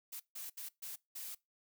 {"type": "noise bursts at uneven times", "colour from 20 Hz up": "blue", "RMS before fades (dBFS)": -45, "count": 5, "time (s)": [[0.12, 0.2], [0.35, 0.5], [0.57, 0.69], [0.82, 0.96], [1.15, 1.35]], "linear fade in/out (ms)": 10, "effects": ["noise-tail reverb RT60 0.2 s tail -22 dB re dry"]}